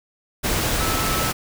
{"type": "tone in noise", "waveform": "sine", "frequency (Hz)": 1308, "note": "E6", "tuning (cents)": -14, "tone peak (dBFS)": -27, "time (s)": [0.8, 1.31], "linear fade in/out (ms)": 20, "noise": "pink", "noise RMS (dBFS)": -22, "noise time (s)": [0.43, 1.33], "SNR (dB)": -8, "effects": []}